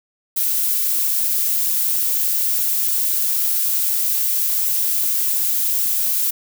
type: noise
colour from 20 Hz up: violet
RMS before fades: -19 dBFS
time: 0.36-6.31 s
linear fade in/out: 10 ms
effects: none